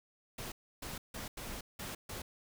pink noise bursts at uneven times, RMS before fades -43 dBFS, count 6, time 0.38-0.52 / 0.82-0.98 / 1.14-1.28 / 1.37-1.61 / 1.79-1.95 / 2.09-2.22 s, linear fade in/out 5 ms, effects none

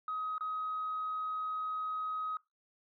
sine tone with dropouts, 1263 Hz, D#6, 26 cents sharp, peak -33 dBFS, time 0.08-2.37 s, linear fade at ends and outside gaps 2 ms, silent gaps 0.381-0.408 s, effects noise-tail reverb RT60 0.2 s tail -21 dB re dry + tanh soft clip ceiling -29 dBFS

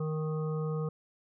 harmonic tone, 155.56 Hz, D#3, in tune, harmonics 1 / 3 / 5 / 7 / 8, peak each -31 / -36 / -51 / -49 / -46 dBFS, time 0-0.89 s, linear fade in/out 5 ms, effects none

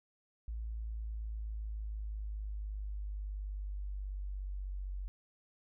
sine exponential sweep, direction down, 55.7 to 47 Hz, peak -37 dBFS, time 0.48-5.08 s, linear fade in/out 0 ms, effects none

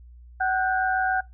sine tone cluster, 753 / 1467 / 1574 Hz, F#5 / F#6 / G6, +30 / -15 / +7 cents, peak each -23 / -27 / -28 dBFS, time 0.4-1.21 s, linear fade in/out 10 ms, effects noise-tail reverb RT60 0.2 s tail -21 dB re dry + added 60 Hz sine -44 dBFS peak until 1.33 s

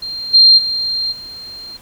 sine tone with level steps, 4186 Hz, C8, in tune, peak -22 / -4 / -16 / -29 dBFS, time 0.02-1.77 s, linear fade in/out 5 ms, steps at 0.33 / 0.57 / 1.11 s, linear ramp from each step 20 ms, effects pink hiss -44 dBFS RMS until 1.81 s

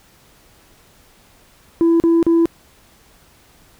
sine tone bursts, 333.7 Hz, E4, 21 cents sharp, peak -8 dBFS, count 3, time 1.81-2.456 s, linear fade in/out 0 ms, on 190 ms, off 38 ms, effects tanh soft clip ceiling -9 dBFS + pink hiss -51 dBFS RMS until 3.79 s

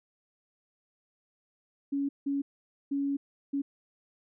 sine tone bursts at uneven times, 279.8 Hz, C#4, 16 cents sharp, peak -27 dBFS, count 4, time 1.92-2.09 / 2.26-2.42 / 2.91-3.17 / 3.53-3.62 s, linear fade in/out 10 ms, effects none

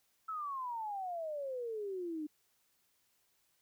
sine exponential sweep, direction down, 1326 to 296.1 Hz, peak -37 dBFS, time 0.28-2.27 s, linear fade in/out 10 ms, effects white hiss -75 dBFS RMS until 3.61 s

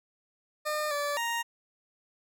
20% pulse tone with pitch steps, 606 / 579 / 934 Hz, D#5 / D5 / A#5, -46 / -25 / +3 cents, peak -24 dBFS, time 0.65-1.43 s, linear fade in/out 20 ms, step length 260 ms, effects none

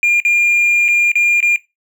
triangle tone with dropouts, 2407 Hz, D7, 42 cents sharp, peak -7 dBFS, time 0.03-1.56 s, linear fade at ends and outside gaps 1 ms, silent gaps 0.201-0.25 / 0.882-0.886 / 1.117-1.155 / 1.404-1.427 s, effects noise-tail reverb RT60 0.2 s tail -19 dB re dry + tanh soft clip ceiling -4 dBFS

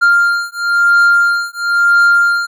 triangle beating tone pair, 1396.9 / 1397.89 Hz, F6 / F6, 0 / +1 cents, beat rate 0.99 Hz, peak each -10 dBFS, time 0.01-2.47 s, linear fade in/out 20 ms, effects none

